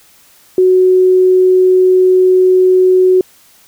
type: tone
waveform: sine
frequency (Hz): 370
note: F#4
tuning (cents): 0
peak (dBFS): -5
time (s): 0.58-3.21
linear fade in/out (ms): 2
effects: white hiss -46 dBFS RMS until 3.67 s